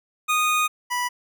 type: tone pair in turn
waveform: 25% pulse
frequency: 1237 / 981.8 Hz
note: D#6 / B5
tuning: -10 / -10 cents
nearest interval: major third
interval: 400 cents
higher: first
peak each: -15 / -19 dBFS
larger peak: first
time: 0.28-0.68 / 0.9-1.09 s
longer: first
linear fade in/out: 20 ms
effects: none